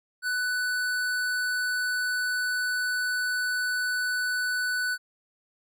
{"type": "tone with hard clipping", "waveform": "sine", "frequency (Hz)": 1492, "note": "F#6", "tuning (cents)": 14, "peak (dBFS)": -27, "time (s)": [0.22, 4.98], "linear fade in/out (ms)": 50, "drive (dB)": 16, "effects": []}